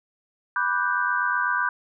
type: chord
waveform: sine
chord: G major seventh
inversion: first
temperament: equal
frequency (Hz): 987.8 / 1174.7 / 1480 / 1568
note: B5 / D6 / F#6 / G6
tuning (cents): 0 / 0 / 0 / 0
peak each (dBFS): -27 / -28 / -27 / -25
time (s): 0.56-1.69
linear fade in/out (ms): 2
effects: none